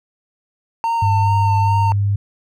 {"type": "tone with vibrato", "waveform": "triangle", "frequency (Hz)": 910, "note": "A#5", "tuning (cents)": -42, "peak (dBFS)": -14, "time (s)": [0.84, 1.92], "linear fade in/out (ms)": 0, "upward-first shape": "sine", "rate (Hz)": 2.4, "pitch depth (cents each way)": 26}
{"type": "tone", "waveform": "sine", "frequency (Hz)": 100.8, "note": "G2", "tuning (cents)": 49, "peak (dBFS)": -14, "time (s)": [1.02, 2.16], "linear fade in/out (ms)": 5}
{"effects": []}